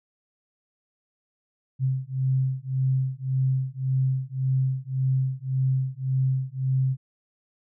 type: beating tone pair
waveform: sine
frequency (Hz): 130.81 / 132.61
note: C3 / C3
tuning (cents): 0 / +24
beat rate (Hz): 1.8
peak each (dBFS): -25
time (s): 1.79-6.97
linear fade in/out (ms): 50
effects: none